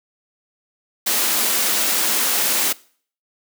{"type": "high-pass noise", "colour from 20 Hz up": "white", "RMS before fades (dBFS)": -19, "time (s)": [1.06, 2.73], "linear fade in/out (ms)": 10, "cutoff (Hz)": 190, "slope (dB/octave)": 48, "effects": ["noise-tail reverb RT60 0.5 s tail -22 dB re dry"]}